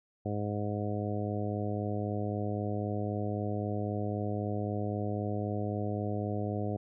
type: harmonic tone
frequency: 103.83 Hz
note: G#2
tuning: in tune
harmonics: 1 / 2 / 3 / 4 / 5 / 6 / 7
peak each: -34 / -37 / -39 / -40 / -41 / -42 / -42 dBFS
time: 0.25-6.77 s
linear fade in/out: 10 ms
effects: none